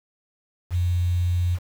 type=tone with quantisation; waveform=sine; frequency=88.4 Hz; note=F2; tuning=22 cents sharp; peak=-19 dBFS; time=0.7-1.59 s; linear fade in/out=50 ms; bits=7; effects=none